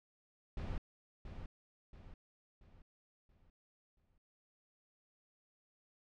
brown noise with echo, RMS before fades -40 dBFS, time 0.57-0.78 s, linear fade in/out 2 ms, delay 680 ms, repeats 5, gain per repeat -7 dB, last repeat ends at 4.18 s, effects low-pass 4000 Hz 12 dB/octave

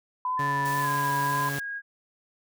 sine tone with vibrato, 1000 Hz, B5, 21 cents sharp, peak -25 dBFS, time 0.25-1.49 s, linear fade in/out 2 ms, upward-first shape sine, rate 1.9 Hz, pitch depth 28 cents each way
sine tone with pitch glide, 1755 to 1637.5 Hz, A6 to G#6, -5 to -25 cents, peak -31 dBFS, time 0.37-1.82 s, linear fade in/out 50 ms, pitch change -120 cents, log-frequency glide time 0.81-0.89 s
sawtooth tone, 141.1 Hz, C#3, 31 cents sharp, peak -27 dBFS, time 0.39-1.59 s, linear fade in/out 5 ms
white noise, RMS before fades -39 dBFS, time 0.65-1.6 s, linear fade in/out 5 ms
effects none

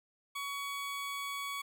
20% pulse tone, 1125 Hz, C#6, 25 cents sharp, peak -32 dBFS, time 0.35-1.62 s, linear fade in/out 10 ms, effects none

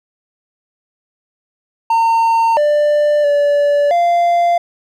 triangle tone with pitch steps, 912 / 592 / 578 / 692 Hz, A#5 / D5 / D5 / F5, -38 / +14 / -28 / -16 cents, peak -8 dBFS, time 1.9-4.58 s, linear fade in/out 5 ms, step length 670 ms, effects none

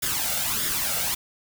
white noise with flanger, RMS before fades -26 dBFS, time 0.02-1.15 s, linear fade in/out 10 ms, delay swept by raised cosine 0.57 to 1.44 ms, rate 1.6 Hz, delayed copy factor +0.65, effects none

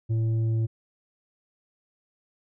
triangle tone with tanh clipping, 112.4 Hz, A2, 37 cents sharp, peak -23 dBFS, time 0.09-0.67 s, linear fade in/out 20 ms, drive 10 dB, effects none

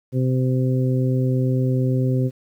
harmonic tone, 128.9 Hz, C3, 26 cents flat, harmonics 1 / 2 / 3 / 4, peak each -18 / -24 / -28 / -30 dBFS, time 0.12-2.31 s, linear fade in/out 50 ms, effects 9-bit

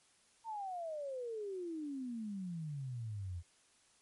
sine exponential sweep, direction down, 921 to 83.1 Hz, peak -39 dBFS, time 0.44-3.43 s, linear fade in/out 50 ms, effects white hiss -69 dBFS RMS until 4.01 s + MP3 48 kbps

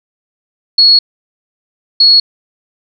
sine tone bursts at uneven times, 4345 Hz, C#8, 35 cents flat, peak -3 dBFS, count 2, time 0.78-0.99 / 2-2.2 s, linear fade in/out 5 ms, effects none

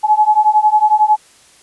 sine beating tone pair, 846 / 857 Hz, G#5 / A5, +32 / -46 cents, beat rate 11 Hz, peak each -12 / -11 dBFS, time 0.03-1.17 s, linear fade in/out 20 ms, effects white hiss -47 dBFS RMS until 1.62 s + resampled to 24000 Hz

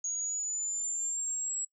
sine linear sweep, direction up, 6650 to 7740 Hz, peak -31 dBFS, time 0.04-1.65 s, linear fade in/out 5 ms, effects noise-tail reverb RT60 0.1 s tail -24 dB re dry

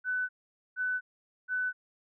sine tone bursts, 1500 Hz, F#6, 23 cents sharp, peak -28 dBFS, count 3, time 0.04-1.73 s, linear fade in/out 50 ms, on 250 ms, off 470 ms, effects none

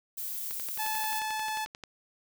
violet noise, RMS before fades -36 dBFS, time 0.17-1.2 s, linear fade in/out 10 ms
click train, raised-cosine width 0.2 ms, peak -24 dBFS, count 16, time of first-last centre 0.51-1.837 s, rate 11.3 Hz
sawtooth tone, 867 Hz, A5, 26 cents flat, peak -27 dBFS, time 0.78-1.66 s, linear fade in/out 20 ms
effects none

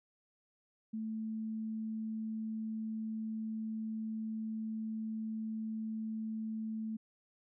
sine tone, 220 Hz, A3, in tune, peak -36 dBFS, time 0.93-6.97 s, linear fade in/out 10 ms, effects none

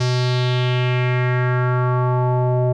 square tone with low-pass filter sweep, 125.1 Hz, B2, 23 cents sharp, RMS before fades -18 dBFS, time 0-2.73 s, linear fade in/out 10 ms, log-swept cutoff 5400 to 630 Hz, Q 2.9, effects none

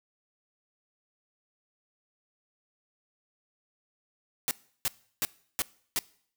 white noise bursts, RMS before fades -28 dBFS, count 5, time 4.48-5.99 s, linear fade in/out 0 ms, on 30 ms, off 340 ms, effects noise-tail reverb RT60 0.6 s tail -22 dB re dry

